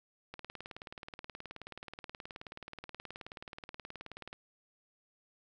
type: click train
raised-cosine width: 0.3 ms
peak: -28 dBFS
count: 76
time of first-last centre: 0.34-4.329 s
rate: 18.8 Hz
effects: none